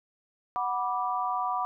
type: chord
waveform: sine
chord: B minor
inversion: second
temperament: equal with one note detuned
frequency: 740 / 980.4 / 1174.7 Hz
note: F#5 / B5 / D6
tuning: 0 / -13 / 0 cents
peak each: -31 dBFS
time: 0.56-1.65 s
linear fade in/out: 0 ms
effects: none